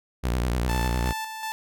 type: tone with vibrato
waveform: sawtooth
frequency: 60.8 Hz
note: B1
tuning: 26 cents flat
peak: -19 dBFS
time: 0.23-1.13 s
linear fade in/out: 20 ms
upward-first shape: triangle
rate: 10 Hz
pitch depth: 140 cents each way
type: tone with tremolo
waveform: sawtooth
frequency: 880 Hz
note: A5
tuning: in tune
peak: -25 dBFS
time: 0.69-1.52 s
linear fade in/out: 0 ms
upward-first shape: square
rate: 2.7 Hz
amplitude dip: 45%
effects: none